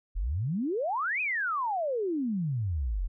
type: exponential two-way sweep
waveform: sine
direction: up then down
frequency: 38.3 to 2581 to 38.72 Hz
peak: -27 dBFS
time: 0.15-3.08 s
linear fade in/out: 20 ms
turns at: 1.21 s
effects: none